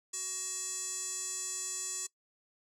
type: tone with band-pass filter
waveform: square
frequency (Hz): 374.1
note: F#4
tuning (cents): +19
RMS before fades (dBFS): -38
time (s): 0.13-2.07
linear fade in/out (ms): 10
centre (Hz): 7400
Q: 7.6
effects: noise-tail reverb RT60 0.1 s tail -19 dB re dry